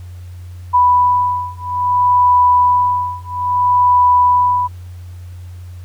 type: beating tone pair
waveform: sine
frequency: 987.8 / 988.4 Hz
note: B5 / B5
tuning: 0 / +1 cents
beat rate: 0.6 Hz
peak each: -13 dBFS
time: 0.73-4.68 s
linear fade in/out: 20 ms
effects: added 89 Hz sine -29 dBFS peak until 5.84 s + pink hiss -50 dBFS RMS until 5.84 s